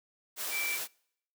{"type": "tone in noise", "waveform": "sine", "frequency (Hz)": 2330, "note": "D7", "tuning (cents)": -14, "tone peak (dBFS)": -32, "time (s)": [0.5, 0.79], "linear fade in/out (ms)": 50, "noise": "white", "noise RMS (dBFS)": -36, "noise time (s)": [0.36, 0.88], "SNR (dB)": 1, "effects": ["noise-tail reverb RT60 0.7 s tail -26 dB re dry", "high-pass 400 Hz 12 dB/octave"]}